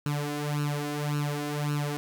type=tone with flanger; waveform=sawtooth; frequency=146.83 Hz; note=D3; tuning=in tune; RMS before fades=-30 dBFS; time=0.06-1.97 s; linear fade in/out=0 ms; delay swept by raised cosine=0.72 to 2.92 ms; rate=1.8 Hz; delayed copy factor=+0.8; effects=none